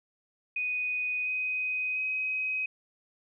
sine tone with pitch steps, 2489 / 2508 / 2527 Hz, D#7 / D#7 / D#7, 0 / +13 / +26 cents, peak -28 dBFS, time 0.56-2.66 s, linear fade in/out 5 ms, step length 700 ms, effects none

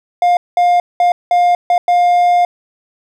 triangle tone bursts at uneven times, 707 Hz, F5, 21 cents sharp, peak -6 dBFS, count 6, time 0.22-0.37 / 0.57-0.8 / 1-1.12 / 1.31-1.55 / 1.7-1.78 / 1.88-2.45 s, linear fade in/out 2 ms, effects none

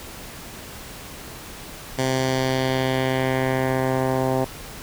10% pulse tone with low-pass filter sweep, 130.81 Hz, C3, in tune, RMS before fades -22 dBFS, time 1.98-4.45 s, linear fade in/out 10 ms, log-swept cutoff 7700 to 880 Hz, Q 1.3, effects pink hiss -38 dBFS RMS until 4.82 s

